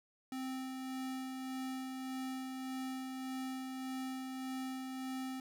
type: tone with tremolo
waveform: square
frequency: 261.1 Hz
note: C4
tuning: 3 cents flat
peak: -39 dBFS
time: 0.32-5.4 s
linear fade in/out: 2 ms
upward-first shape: sine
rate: 1.7 Hz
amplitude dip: 30%
effects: none